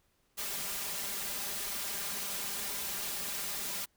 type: noise with comb filter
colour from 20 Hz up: white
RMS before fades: -37 dBFS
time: 0.37-3.86 s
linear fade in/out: 20 ms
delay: 5 ms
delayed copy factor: +0.95
effects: pink hiss -73 dBFS RMS until 3.96 s